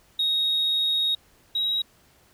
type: tone pair in turn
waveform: sine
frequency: 3757 / 3829 Hz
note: A#7 / A#7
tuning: +13 / +46 cents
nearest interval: unison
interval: 33 cents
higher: second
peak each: -19 / -21 dBFS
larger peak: first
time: 0.19-1.15 / 1.55-1.82 s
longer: first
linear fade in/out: 5 ms
effects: tanh soft clip ceiling -18 dBFS + pink hiss -59 dBFS RMS until 2.33 s